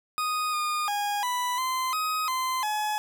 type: tone with pitch steps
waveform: 40% pulse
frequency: 1243 / 1220 / 821 / 988 / 1033 / 1259 / 1033 / 848 Hz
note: D#6 / D#6 / G#5 / B5 / C6 / D#6 / C6 / G#5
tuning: -2 / -34 / -20 / 0 / -22 / +20 / -22 / +36 cents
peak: -25 dBFS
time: 0.18-2.98 s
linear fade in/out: 0 ms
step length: 350 ms
effects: none